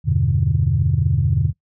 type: chord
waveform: sine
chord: E minor seventh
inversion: none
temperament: equal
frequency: 82.41 / 98 / 123.47 / 146.83 Hz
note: E2 / G2 / B2 / D3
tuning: 0 / 0 / 0 / 0 cents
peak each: -21 / -20 / -20 / -19 dBFS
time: 0.04-1.53 s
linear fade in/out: 50 ms
effects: noise-tail reverb RT60 0.1 s tail -19 dB re dry + tanh soft clip ceiling -5 dBFS